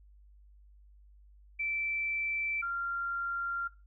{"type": "tone pair in turn", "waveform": "sine", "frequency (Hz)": [2330, 1385.4], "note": ["D7", "F6"], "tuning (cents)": [-14, -14], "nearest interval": "major sixth", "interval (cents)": 900, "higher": "first", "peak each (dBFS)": [-31, -31], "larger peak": "neither", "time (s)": [[1.59, 2.62], [2.62, 3.68]], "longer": "second", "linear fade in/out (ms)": 10, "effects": ["noise-tail reverb RT60 0.3 s tail -20 dB re dry", "added 50 Hz sine -55 dBFS peak until 3.86 s"]}